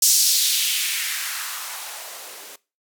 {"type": "noise with band-pass filter sweep", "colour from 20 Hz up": "violet", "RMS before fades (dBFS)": -23, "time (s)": [0.02, 2.56], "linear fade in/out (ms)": 5, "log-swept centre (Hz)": [6100, 370], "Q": 1.8, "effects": ["noise-tail reverb RT60 0.3 s tail -21 dB re dry"]}